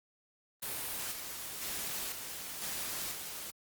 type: noise with tremolo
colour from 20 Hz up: white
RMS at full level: -38 dBFS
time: 0.62-3.51 s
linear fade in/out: 10 ms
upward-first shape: square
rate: 1 Hz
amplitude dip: 40%
effects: Opus 32 kbps